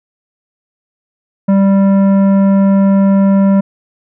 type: tone with tanh clipping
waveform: sine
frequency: 196 Hz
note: G3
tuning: in tune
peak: -8 dBFS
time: 1.48-3.61 s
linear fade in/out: 10 ms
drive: 12 dB
effects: none